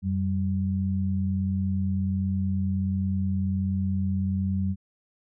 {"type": "tone pair together", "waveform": "sine", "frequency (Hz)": [91.1, 192.48], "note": ["F#2", "G3"], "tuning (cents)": [-26, -31], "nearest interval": "octave + minor second", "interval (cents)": 1295, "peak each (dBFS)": -26, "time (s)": [0.02, 4.76], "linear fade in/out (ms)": 50, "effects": []}